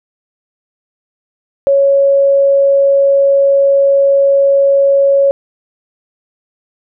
sine tone, 554.4 Hz, C#5, in tune, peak -6 dBFS, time 1.67-5.31 s, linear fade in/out 0 ms, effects none

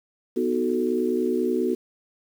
sine chord, B dominant seventh, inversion none, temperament equal, 246.9 / 311.1 / 370 / 440 Hz, B3 / D#4 / F#4 / A4, 0 / 0 / 0 / 0 cents, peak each -26 / -30 / -24 / -28 dBFS, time 0.36-1.75 s, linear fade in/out 10 ms, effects 8-bit

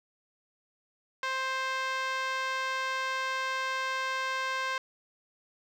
5% pulse tone with band-pass filter, 525 Hz, C5, 6 cents sharp, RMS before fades -32 dBFS, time 1.23-4.78 s, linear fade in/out 2 ms, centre 1200 Hz, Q 1.3, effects none

